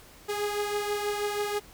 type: beating tone pair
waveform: sawtooth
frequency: 411.9 / 418.1 Hz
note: G#4 / G#4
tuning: -14 / +12 cents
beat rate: 6.2 Hz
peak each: -25 / -31 dBFS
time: 0.28-1.6 s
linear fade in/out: 20 ms
effects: pink hiss -52 dBFS RMS until 1.73 s